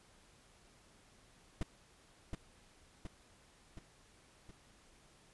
brown noise with echo, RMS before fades -34 dBFS, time 1.61-1.63 s, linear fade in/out 2 ms, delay 720 ms, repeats 4, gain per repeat -4 dB, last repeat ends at 4.51 s, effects pink hiss -65 dBFS RMS until 5.33 s + resampled to 24000 Hz

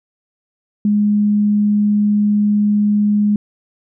sine tone, 207.7 Hz, G#3, in tune, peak -11 dBFS, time 0.85-3.36 s, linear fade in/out 2 ms, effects none

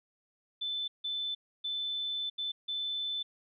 sine tone bursts at uneven times, 3520 Hz, A7, in tune, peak -32 dBFS, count 5, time 0.61-0.88 / 1.04-1.35 / 1.64-2.3 / 2.38-2.52 / 2.68-3.23 s, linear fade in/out 10 ms, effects none

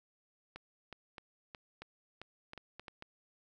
clicks, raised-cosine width 0.3 ms, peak -30 dBFS, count 11, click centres 0.56 / 0.927 / 1.182 / 1.548 / 1.82 / 2.216 / 2.534 / 2.577 / 2.796 / 2.882 / 3.024 s, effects none

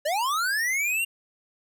square linear sweep, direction up, 562 to 2815 Hz, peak -24 dBFS, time 0.05-1.05 s, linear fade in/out 10 ms, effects none

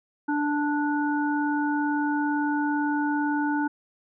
harmonic tone, 293.7 Hz, D4, in tune, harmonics 1 / 3 / 5, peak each -24 / -29 / -31 dBFS, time 0.28-3.68 s, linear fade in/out 10 ms, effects none

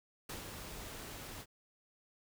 pink noise with ADSR envelope, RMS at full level -43 dBFS, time 0.29-1.46 s, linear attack 6 ms, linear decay 120 ms, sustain -4 dB, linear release 58 ms, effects none

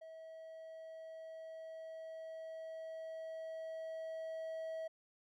triangle tone with level ramp, 645 Hz, E5, 38 cents flat, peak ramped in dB -48 to -38 dBFS, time 0.01-4.88 s, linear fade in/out 10 ms, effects none

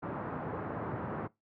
pink band-pass noise, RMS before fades -38 dBFS, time 0.02-1.28 s, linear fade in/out 20 ms, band 100 to 1400 Hz, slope 24 dB/octave, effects noise-tail reverb RT60 0.2 s tail -22 dB re dry

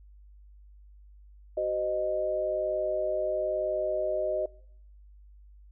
sine tone cluster, 378.4 / 516 / 617 Hz, F#4 / C5 / D#5, +39 / -24 / -15 cents, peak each -34 / -35 / -27 dBFS, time 1.57-4.46 s, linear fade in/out 5 ms, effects noise-tail reverb RT60 0.7 s tail -24 dB re dry + added 50 Hz sine -50 dBFS peak until 5.71 s

